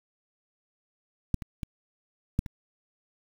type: clicks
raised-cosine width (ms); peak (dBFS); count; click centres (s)
5; -12 / -25 / -21 / -11 / -26; 5; 1.343 / 1.422 / 1.632 / 2.391 / 2.462
effects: 7-bit